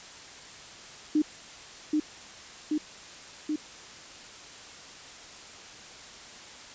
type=tone with echo; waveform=sine; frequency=304.1 Hz; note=D#4; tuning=40 cents flat; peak=-20 dBFS; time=1.15-1.22 s; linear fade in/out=5 ms; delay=780 ms; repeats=3; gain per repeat=-2 dB; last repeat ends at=3.56 s; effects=white hiss -46 dBFS RMS until 6.74 s + resampled to 16000 Hz